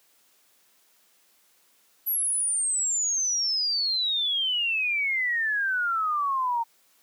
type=exponential sweep; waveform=sine; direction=down; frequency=11860 to 912 Hz; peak=-23 dBFS; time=2.06-6.64 s; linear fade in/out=20 ms; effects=white hiss -63 dBFS RMS until 7.02 s + high-pass 200 Hz 12 dB/octave